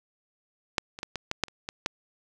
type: clicks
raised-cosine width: 0.2 ms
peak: -6 / -23 / -15 / -15 / -11 / -6 / -30 / -16 / -9 dBFS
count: 9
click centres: 0.782 / 0.989 / 1.031 / 1.157 / 1.314 / 1.437 / 1.483 / 1.689 / 1.861 s
effects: none